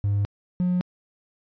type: tone pair in turn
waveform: triangle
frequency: 101.3 / 179.82 Hz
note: G#2 / F#3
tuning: -43 / -49 cents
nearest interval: minor seventh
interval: 994 cents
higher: second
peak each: -17 dBFS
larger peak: neither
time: 0.04-0.25 / 0.6-0.81 s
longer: neither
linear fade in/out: 0 ms
effects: tanh soft clip ceiling -15 dBFS + resampled to 11025 Hz